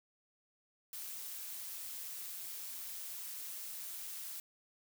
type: noise with amplitude modulation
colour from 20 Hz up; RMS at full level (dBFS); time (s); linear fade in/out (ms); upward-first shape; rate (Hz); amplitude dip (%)
blue; -43; 0.93-4.4; 2; sine; 184; 40
effects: none